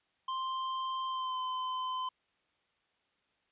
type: tone with pitch glide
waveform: square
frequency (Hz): 1046.5 to 1025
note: C6 to C6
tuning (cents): 0 to -36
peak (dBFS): -34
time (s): 0.28-2.09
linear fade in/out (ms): 5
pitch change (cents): -36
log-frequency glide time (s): 1.07-1.39
effects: white hiss -75 dBFS RMS until 3.51 s + resampled to 8000 Hz